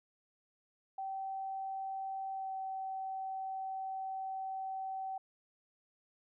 sine tone with pitch glide, 772 to 766.2 Hz, G5 to G5, -27 to -40 cents, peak -37 dBFS, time 0.98-5.18 s, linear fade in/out 5 ms, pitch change -13 cents, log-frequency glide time 2.32-2.52 s, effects none

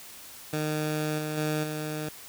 15% pulse tone with level steps, 153.2 Hz, D#3, 27 cents flat, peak -21 / -24 / -20 / -25 dBFS, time 0.53-2.09 s, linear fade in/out 2 ms, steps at 1.18 / 1.37 / 1.63 s, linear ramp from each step 10 ms, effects white hiss -46 dBFS RMS until 2.28 s

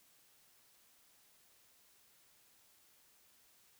silence, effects white hiss -68 dBFS RMS until 3.79 s

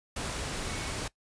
sine tone in noise, 2217 Hz, C#7, in tune, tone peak -45 dBFS, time 0.67-0.92 s, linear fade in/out 5 ms, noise pink, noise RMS -35 dBFS, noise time 0.16-1.08 s, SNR -13 dB, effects noise-tail reverb RT60 0.1 s tail -20 dB re dry + resampled to 22050 Hz

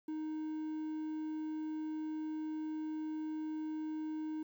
triangle tone, 311.1 Hz, D#4, in tune, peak -35 dBFS, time 0.08-4.43 s, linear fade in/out 5 ms, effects 11-bit

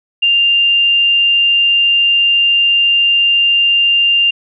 sine tone, 2794 Hz, F7, in tune, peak -8 dBFS, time 0.22-4.31 s, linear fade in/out 10 ms, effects none

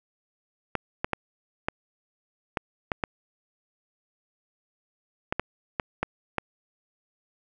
clicks, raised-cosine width 0.5 ms, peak -10 dBFS, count 12, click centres 0.753 / 1.045 / 1.133 / 1.685 / 2.572 / 2.918 / 3.038 / 5.325 / 5.396 / 5.798 / 6.03 / 6.383 s, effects none

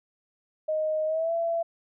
sine tone with pitch glide, 622.3 to 670.8 Hz, D#5 to E5, 0 to +30 cents, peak -24 dBFS, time 0.68-1.63 s, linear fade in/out 10 ms, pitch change +130 cents, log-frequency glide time 1.06-1.33 s, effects none

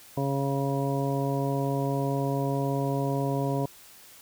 harmonic tone, 138.1 Hz, C#3, 6 cents flat, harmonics 1 / 2 / 3 / 4 / 5 / 7, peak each -28 / -31 / -33 / -34 / -35 / -36 dBFS, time 0.17-3.66 s, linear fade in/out 5 ms, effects white hiss -51 dBFS RMS until 4.21 s

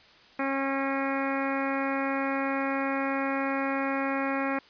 harmonic tone, 272.3 Hz, C#4, 31 cents flat, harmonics 1 / 2 / 3 / 4 / 5 / 6 / 7 / 8 / 9, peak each -30 / -33 / -35 / -36 / -37 / -38 / -38 / -39 / -40 dBFS, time 0.39-4.59 s, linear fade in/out 5 ms, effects white hiss -55 dBFS RMS until 4.69 s + resampled to 11025 Hz

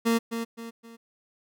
30% pulse tone with echo, 230 Hz, A#3, 23 cents flat, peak -18 dBFS, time 0.05-0.19 s, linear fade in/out 20 ms, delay 260 ms, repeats 3, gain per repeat -8 dB, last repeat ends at 0.97 s, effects none

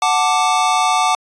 square chord, D major, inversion first, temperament equal, 740 / 880 / 1174.7 Hz, F#5 / A5 / D6, 0 / 0 / 0 cents, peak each -18 / -19 / -18 dBFS, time 0.02-1.15 s, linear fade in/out 2 ms, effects resampled to 22050 Hz

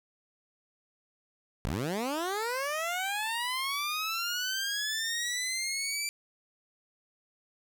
15% pulse linear sweep, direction up, 43.65 to 2349 Hz, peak -24 dBFS, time 1.65-6.09 s, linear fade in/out 0 ms, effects none

